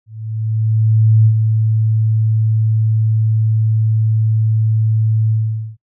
sine tone with ADSR envelope, 110 Hz, A2, in tune, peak -6 dBFS, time 0.06-5.77 s, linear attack 1200 ms, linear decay 70 ms, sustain -5 dB, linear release 460 ms, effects noise-tail reverb RT60 0.1 s tail -25 dB re dry

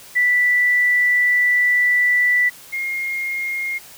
sine tone pair in turn, 1971 / 2137 Hz, B6 / C7, -4 / +36 cents, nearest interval minor second, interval 140 cents, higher second, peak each -13 / -21 dBFS, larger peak first, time 0.15-2.5 / 2.72-3.79 s, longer first, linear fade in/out 20 ms, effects white hiss -42 dBFS RMS until 3.97 s

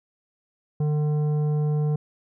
sine tone with tanh clipping, 150 Hz, D3, 37 cents sharp, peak -22 dBFS, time 0.8-1.96 s, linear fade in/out 5 ms, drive 10 dB, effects none

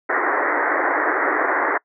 white band-pass noise, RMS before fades -20 dBFS, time 0.09-1.78 s, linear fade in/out 10 ms, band 280 to 2000 Hz, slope 96 dB/octave, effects noise-tail reverb RT60 0.1 s tail -25 dB re dry

